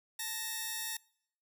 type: tone pair together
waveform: 5% pulse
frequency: 879.4 / 1864.7 Hz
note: A5 / A#6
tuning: -1 / 0 cents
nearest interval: octave + minor second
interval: 1301 cents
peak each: -30 / -27 dBFS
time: 0.19-0.97 s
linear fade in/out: 5 ms
effects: noise-tail reverb RT60 0.7 s tail -25 dB re dry